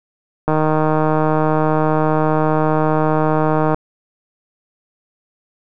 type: click train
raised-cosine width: 1 ms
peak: -3 dBFS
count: 507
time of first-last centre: 0.48-3.745 s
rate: 155 Hz
effects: none